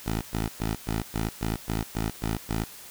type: tone bursts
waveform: 10% pulse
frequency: 54.7 Hz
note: A1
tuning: 9 cents flat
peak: -18 dBFS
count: 10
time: 0.06-2.64 s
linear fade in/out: 5 ms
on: 150 ms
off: 120 ms
effects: white hiss -45 dBFS RMS until 2.9 s